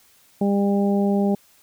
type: harmonic tone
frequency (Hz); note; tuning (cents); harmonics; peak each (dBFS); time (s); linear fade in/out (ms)
200.3; G3; +38; 1 / 2 / 3 / 4; -18 / -24 / -28 / -30; 0.41-1.35; 5
effects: white hiss -56 dBFS RMS until 1.62 s